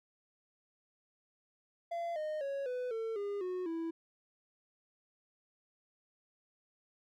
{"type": "tone with pitch steps", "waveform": "triangle", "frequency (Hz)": [682, 614.7, 554, 499.3, 450, 405.5, 365.5, 329.4], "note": ["F5", "D#5", "C#5", "B4", "A4", "G#4", "F#4", "E4"], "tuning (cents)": [-41, -21, -1, 19, 39, -41, -21, -1], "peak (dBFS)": -33, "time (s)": [1.91, 3.91], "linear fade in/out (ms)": 10, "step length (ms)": 250, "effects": []}